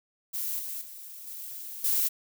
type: noise with level steps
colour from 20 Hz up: violet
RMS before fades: -32 / -36 / -44 / -40 / -26 dBFS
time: 0.33-2.09 s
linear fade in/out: 20 ms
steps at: 0.59 / 0.81 / 1.27 / 1.84 s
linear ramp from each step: 5 ms
effects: none